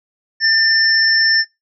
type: tone pair together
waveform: sine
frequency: 1792 / 5370 Hz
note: A6 / E8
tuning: +31 / +31 cents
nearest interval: octave + perfect fifth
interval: 1900 cents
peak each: -13 dBFS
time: 0.4-1.45 s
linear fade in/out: 50 ms
effects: noise-tail reverb RT60 0.2 s tail -24 dB re dry